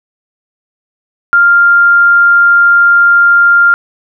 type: tone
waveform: sine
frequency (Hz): 1396.9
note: F6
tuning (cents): 0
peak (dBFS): -3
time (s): 1.33-3.74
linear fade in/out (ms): 0
effects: none